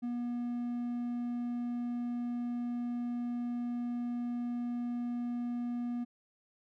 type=tone; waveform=triangle; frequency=241 Hz; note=B3; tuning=42 cents flat; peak=-31 dBFS; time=0.02-6.05 s; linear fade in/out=20 ms; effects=none